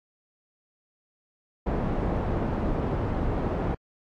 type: low-pass noise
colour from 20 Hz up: pink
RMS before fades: -27 dBFS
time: 1.66-3.75 s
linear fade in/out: 10 ms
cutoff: 780 Hz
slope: 12 dB/octave
effects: AAC 64 kbps